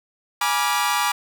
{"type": "chord", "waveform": "sawtooth", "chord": "G# diminished seventh", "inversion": "none", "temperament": "equal with one note detuned", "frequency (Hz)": [830.6, 970.2, 1174.7, 1396.9], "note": ["G#5", "B5", "D6", "F6"], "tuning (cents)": [0, -31, 0, 0], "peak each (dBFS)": [-21, -20, -20, -26], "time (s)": [0.41, 1.12], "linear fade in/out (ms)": 5, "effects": []}